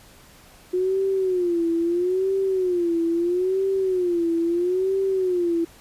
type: tone with vibrato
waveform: sine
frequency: 359.4 Hz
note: F4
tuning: 50 cents sharp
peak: -19 dBFS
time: 0.73-5.65 s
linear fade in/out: 10 ms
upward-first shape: sine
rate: 0.76 Hz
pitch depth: 130 cents each way
effects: pink hiss -50 dBFS RMS until 5.8 s + resampled to 32000 Hz